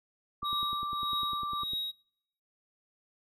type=tone; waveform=sine; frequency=1174.7 Hz; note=D6; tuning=in tune; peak=-32 dBFS; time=0.42-1.64 s; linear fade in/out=10 ms
type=click train; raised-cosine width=3 ms; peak=-33 dBFS; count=14; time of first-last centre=0.43-1.734 s; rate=9.97 Hz
type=tone with tremolo; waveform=triangle; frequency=3800 Hz; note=A#7; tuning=33 cents sharp; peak=-29 dBFS; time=0.44-1.92 s; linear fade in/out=20 ms; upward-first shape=triangle; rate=1.7 Hz; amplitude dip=85%
effects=noise-tail reverb RT60 0.7 s tail -24 dB re dry